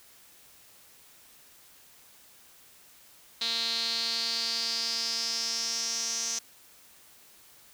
sawtooth tone with band-pass filter sweep, 229.9 Hz, A#3, 24 cents flat, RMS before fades -31 dBFS, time 3.41-6.39 s, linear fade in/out 5 ms, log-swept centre 4000 to 6000 Hz, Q 7, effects white hiss -56 dBFS RMS until 7.73 s

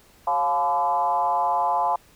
sine tone with frequency modulation, 858 Hz, A5, 44 cents flat, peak -19 dBFS, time 0.27-1.96 s, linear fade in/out 5 ms, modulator 156 Hz, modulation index 1.3, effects pink hiss -55 dBFS RMS until 2.15 s

